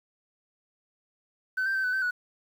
sine tone with pitch steps, 1520 / 1571 / 1545 / 1500 / 1545 / 1470 Hz, F#6 / G6 / G6 / F#6 / G6 / F#6, +46 / +3 / -26 / +23 / -26 / -12 cents, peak -23 dBFS, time 1.57-2.11 s, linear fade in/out 10 ms, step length 90 ms, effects tanh soft clip ceiling -23 dBFS + 9-bit

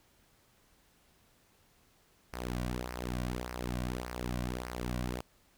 sawtooth tone with flanger, 61.4 Hz, B1, 9 cents flat, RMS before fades -37 dBFS, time 2.33-5.21 s, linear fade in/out 5 ms, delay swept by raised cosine 0.27 to 2.37 ms, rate 1.7 Hz, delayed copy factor -0.7, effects pink hiss -67 dBFS RMS until 5.57 s

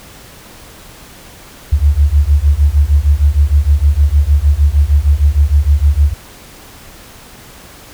sine beating tone pair, 69.3 / 75.8 Hz, C#2 / D#2, 0 / -45 cents, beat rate 6.5 Hz, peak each -10 dBFS, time 1.72-6.14 s, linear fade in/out 10 ms, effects pink hiss -37 dBFS RMS until 7.93 s

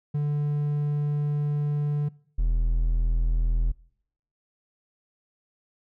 triangle tone pair in turn, 146.83 / 41.08 Hz, D3 / E1, 0 / -5 cents, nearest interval octave + minor seventh, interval 2205 cents, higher first, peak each -21 / -18 dBFS, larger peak second, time 0.14-2.09 / 2.38-3.72 s, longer first, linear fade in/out 10 ms, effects noise-tail reverb RT60 0.7 s tail -24 dB re dry

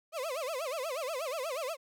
35% pulse tone with vibrato, 579 Hz, D5, 25 cents flat, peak -32 dBFS, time 0.12-1.77 s, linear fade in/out 50 ms, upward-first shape sine, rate 8.3 Hz, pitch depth 260 cents each way, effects none

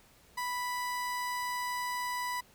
30% pulse tone, 987.8 Hz, B5, in tune, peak -30 dBFS, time 0.37-2.41 s, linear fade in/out 10 ms, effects pink hiss -61 dBFS RMS until 2.54 s

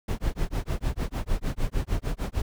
brown noise with tremolo, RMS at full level -24 dBFS, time 0.08-2.42 s, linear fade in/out 5 ms, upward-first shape sine, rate 6.6 Hz, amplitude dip 100%, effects none

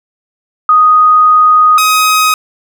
sine / sawtooth tone pair in turn, 1244.5 / 1259.7 Hz, D#6 / D#6, 0 / +21 cents, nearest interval unison, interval 21 cents, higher second, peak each -3 dBFS, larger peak neither, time 0.69-1.78 / 1.78-2.34 s, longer first, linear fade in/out 2 ms, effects none

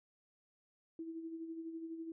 sine tone with tremolo, 327.2 Hz, E4, 13 cents flat, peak -40 dBFS, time 0.99-2.12 s, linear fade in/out 2 ms, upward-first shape sine, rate 12 Hz, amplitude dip 50%, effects none

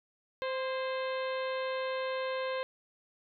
harmonic tone with a mistuned harmonic, 521 Hz, C5, 7 cents flat, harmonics 1 / 2 / 3 / 4 / 5 / 6 / 7 / 8, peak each -33 / -39 / -43 / -45 / -47 / -49 / -50 / -51 dBFS, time 0.42-2.63 s, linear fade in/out 0 ms, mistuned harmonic 3, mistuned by +46 cents, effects none

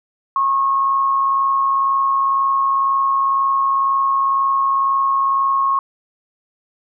sine tone with amplitude modulation, 1089 Hz, C#6, 31 cents flat, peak -12 dBFS, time 0.36-5.79 s, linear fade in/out 2 ms, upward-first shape sine, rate 122 Hz, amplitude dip 35%, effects none

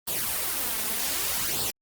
white noise with flanger, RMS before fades -28 dBFS, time 0.07-1.71 s, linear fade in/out 10 ms, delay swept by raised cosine 0.23 to 4.63 ms, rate 0.65 Hz, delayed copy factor +0.6, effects Opus 32 kbps

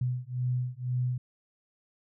sine beating tone pair, 124.2 / 126.2 Hz, B2 / B2, +10 / +38 cents, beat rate 2 Hz, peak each -31 dBFS, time 0.01-1.18 s, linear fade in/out 5 ms, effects none

